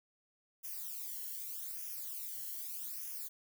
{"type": "noise with flanger", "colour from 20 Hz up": "violet", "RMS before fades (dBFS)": -43, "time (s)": [0.63, 3.29], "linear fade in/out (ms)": 20, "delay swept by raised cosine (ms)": [0.24, 0.83], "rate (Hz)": 0.82, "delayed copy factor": -0.9, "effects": []}